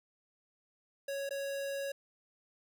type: tone with dropouts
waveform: square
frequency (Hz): 554.4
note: C#5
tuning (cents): 0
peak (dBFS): -36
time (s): 1.08-1.92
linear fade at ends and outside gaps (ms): 5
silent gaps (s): 1.292-1.307
effects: none